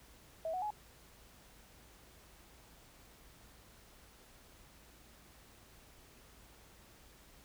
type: tone with pitch steps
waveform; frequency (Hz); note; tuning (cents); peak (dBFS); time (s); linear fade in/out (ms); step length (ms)
sine; 646 / 737.8 / 842.6; E5 / F#5 / G#5; -35 / -5 / +25; -35; 0.45-0.705; 2; 85
effects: added 56 Hz sine -66 dBFS peak until 7.44 s + pink hiss -61 dBFS RMS until 7.44 s